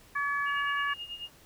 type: harmonic tone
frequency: 569 Hz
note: C#5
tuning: 45 cents sharp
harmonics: 2 / 3 / 4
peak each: -31 / -30 / -41 dBFS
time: 0.15-0.94 s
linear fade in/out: 10 ms
type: tone with tremolo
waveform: sine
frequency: 2841 Hz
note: F7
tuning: 29 cents sharp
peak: -35 dBFS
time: 0.45-1.3 s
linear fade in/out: 50 ms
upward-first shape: sine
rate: 9.2 Hz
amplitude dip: 75%
effects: pink hiss -57 dBFS RMS until 1.45 s